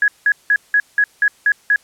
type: tone bursts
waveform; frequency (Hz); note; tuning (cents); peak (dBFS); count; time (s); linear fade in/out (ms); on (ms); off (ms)
sine; 1671; G#6; +10; -10; 8; 0.02-1.76; 2; 60; 180
effects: white hiss -52 dBFS RMS until 1.83 s + low-pass 11000 Hz 12 dB/octave